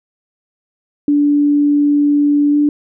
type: tone with pitch glide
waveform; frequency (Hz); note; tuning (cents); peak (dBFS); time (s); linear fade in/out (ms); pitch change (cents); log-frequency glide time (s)
sine; 290.6 to 293.6; D4 to D4; -18 to 0; -9; 1.08-2.69; 2; +18; 2.51-2.56
effects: none